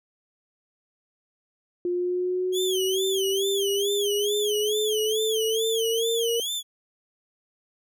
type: linear sweep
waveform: sine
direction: up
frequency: 352.6 to 466.2 Hz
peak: -23 dBFS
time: 1.85-6.4 s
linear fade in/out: 2 ms
type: tone with vibrato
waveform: sawtooth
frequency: 3217 Hz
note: G7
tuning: 44 cents sharp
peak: -24 dBFS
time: 2.52-6.63 s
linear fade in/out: 50 ms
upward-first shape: sine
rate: 2.3 Hz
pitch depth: 180 cents each way
effects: none